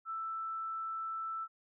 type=tone; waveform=sine; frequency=1324 Hz; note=E6; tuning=7 cents sharp; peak=-36 dBFS; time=0.05-1.48 s; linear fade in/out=50 ms; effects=none